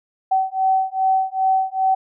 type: beating tone pair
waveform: sine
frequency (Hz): 761 / 763.5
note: F#5 / G5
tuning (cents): +48 / -46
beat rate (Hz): 2.5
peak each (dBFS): -19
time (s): 0.31-1.95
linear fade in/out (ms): 10
effects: none